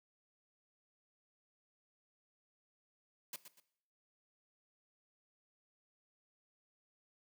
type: noise with echo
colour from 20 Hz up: white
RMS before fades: -44 dBFS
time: 3.33-3.36 s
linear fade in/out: 2 ms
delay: 120 ms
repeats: 2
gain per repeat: -10 dB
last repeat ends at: 3.6 s
effects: noise-tail reverb RT60 0.7 s tail -17 dB re dry + high-pass 150 Hz 12 dB/octave